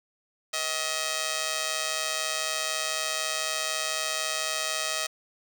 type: tone with amplitude modulation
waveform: 5% pulse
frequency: 634 Hz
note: D#5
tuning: 32 cents sharp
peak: -13 dBFS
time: 0.53-5.07 s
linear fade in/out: 10 ms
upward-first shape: sine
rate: 144 Hz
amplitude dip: 70%
effects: none